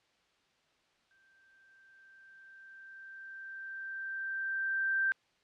sine tone with exponential growth, 1568 Hz, G6, in tune, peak -26 dBFS, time 1.11-5.12 s, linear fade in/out 0 ms, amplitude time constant 870 ms, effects white hiss -71 dBFS RMS until 5.43 s + low-pass 4000 Hz 12 dB/octave

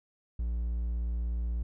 triangle tone, 58.27 Hz, A#1, in tune, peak -27 dBFS, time 0.39-1.63 s, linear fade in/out 5 ms, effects none

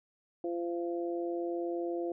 harmonic tone, 171.8 Hz, F3, 28 cents flat, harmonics 2 / 3 / 4, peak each -33 / -39 / -41 dBFS, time 0.44-2.12 s, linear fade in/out 2 ms, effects none

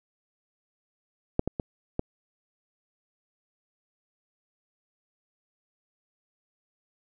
clicks, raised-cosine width 2 ms, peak -8 / -14 / -16 / -13 dBFS, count 4, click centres 1.394 / 1.476 / 1.598 / 1.994 s, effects none

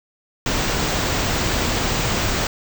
pink band-stop noise, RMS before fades -21 dBFS, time 0.46-2.47 s, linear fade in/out 2 ms, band 8100 to 15000 Hz, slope 96 dB/octave, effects none

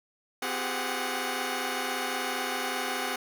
10% pulse tone cluster, 256.4 / 352.5 / 388.6 / 413.8 / 735 Hz, C4 / F4 / G4 / G#4 / F#5, -35 / +16 / -15 / -6 / -12 cents, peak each -27 / -34 / -28 / -28 / -26 dBFS, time 0.42-3.16 s, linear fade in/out 5 ms, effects none

